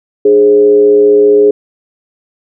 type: tone with frequency modulation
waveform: sine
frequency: 416.1 Hz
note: G#4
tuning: 3 cents sharp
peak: -3 dBFS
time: 0.25-1.51 s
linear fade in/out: 5 ms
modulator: 115 Hz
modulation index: 0.44
effects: none